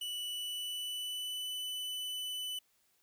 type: tone with pitch glide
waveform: 45% pulse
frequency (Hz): 2960 to 2996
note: F#7 to F#7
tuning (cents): 0 to +21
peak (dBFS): -37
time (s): 0.01-2.59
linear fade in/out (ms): 5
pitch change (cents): +21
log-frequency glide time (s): 0.3-1.54
effects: white hiss -73 dBFS RMS until 3.02 s